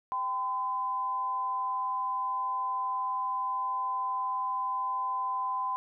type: tone pair together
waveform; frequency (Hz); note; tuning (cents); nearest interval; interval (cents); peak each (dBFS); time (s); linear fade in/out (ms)
sine; 784 / 1016.8; G5 / C6; 0 / -50; perfect fourth; 450; -38 / -29; 0.12-5.76; 0
effects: none